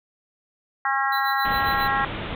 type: harmonic tone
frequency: 271.6 Hz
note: C#4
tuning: 35 cents flat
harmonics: 3 / 4 / 5 / 6 / 7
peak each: -25 / -26 / -27 / -28 / -28 dBFS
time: 0.85-2.05 s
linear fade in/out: 2 ms
type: tone with tremolo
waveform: square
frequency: 4000 Hz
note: B7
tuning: 21 cents sharp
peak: -30 dBFS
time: 1.12-1.88 s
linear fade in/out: 5 ms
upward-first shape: sine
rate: 7.4 Hz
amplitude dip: 75%
type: low-pass noise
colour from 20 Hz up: pink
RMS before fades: -31 dBFS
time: 1.45-2.35 s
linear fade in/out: 2 ms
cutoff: 3700 Hz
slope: 96 dB/octave
type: click train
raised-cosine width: 3 ms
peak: -27 dBFS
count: 5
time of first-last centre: 1.48-2.249 s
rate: 5.2 Hz
effects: none